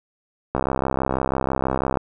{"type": "click train", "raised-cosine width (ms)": 1, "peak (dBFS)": -7, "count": 95, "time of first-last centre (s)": [0.55, 1.972], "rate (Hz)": 66.1, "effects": []}